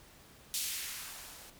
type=noise with band-pass filter sweep; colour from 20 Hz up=violet; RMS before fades=-41 dBFS; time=0.54-1.5 s; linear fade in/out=0 ms; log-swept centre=3900 to 370 Hz; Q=1; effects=pink hiss -58 dBFS RMS until 1.59 s